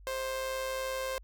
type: tone with amplitude modulation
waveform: sawtooth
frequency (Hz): 526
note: C5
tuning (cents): +9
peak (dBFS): -27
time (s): 0.07-1.18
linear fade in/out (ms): 0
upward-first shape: sine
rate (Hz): 123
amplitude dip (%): 40
effects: added 48 Hz sine -50 dBFS peak until 1.23 s